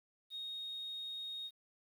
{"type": "tone", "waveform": "sine", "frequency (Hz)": 3729, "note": "A#7", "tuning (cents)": 0, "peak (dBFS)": -40, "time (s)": [0.3, 1.51], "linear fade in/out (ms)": 50, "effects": ["tanh soft clip ceiling -36 dBFS", "11-bit"]}